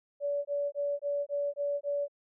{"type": "tone bursts", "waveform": "sine", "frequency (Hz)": 573, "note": "D5", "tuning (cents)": -43, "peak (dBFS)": -28, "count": 7, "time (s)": [0.2, 2.082], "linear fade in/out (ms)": 50, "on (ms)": 250, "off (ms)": 22, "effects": []}